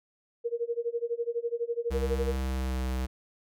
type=tone with tremolo; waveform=sine; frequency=470 Hz; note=A#4; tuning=14 cents sharp; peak=-25 dBFS; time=0.44-2.36 s; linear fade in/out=20 ms; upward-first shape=sine; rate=12 Hz; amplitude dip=95%
type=tone with pitch glide; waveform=square; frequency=66 to 64.34 Hz; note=C2 to C2; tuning=+16 to -28 cents; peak=-29 dBFS; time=1.9-3.07 s; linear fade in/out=20 ms; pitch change=-44 cents; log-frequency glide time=2.29-2.82 s
effects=none